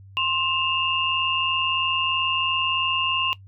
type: tone cluster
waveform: sine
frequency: 1053 / 2652 / 2815 Hz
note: C6 / E7 / F7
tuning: +11 / +10 / +13 cents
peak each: -26 / -28 / -22 dBFS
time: 0.17-3.33 s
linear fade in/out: 0 ms
effects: noise-tail reverb RT60 0.1 s tail -18 dB re dry + added 97 Hz sine -43 dBFS peak until 3.47 s